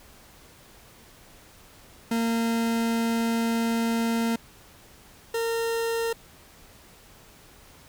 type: tone pair in turn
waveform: 40% pulse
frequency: 229.5 / 459 Hz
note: A#3 / A#4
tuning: -27 / -27 cents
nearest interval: octave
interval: 1200 cents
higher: second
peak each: -22 / -24 dBFS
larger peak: first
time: 2.11-4.36 / 5.34-6.13 s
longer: first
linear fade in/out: 5 ms
effects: pink hiss -52 dBFS RMS until 7.88 s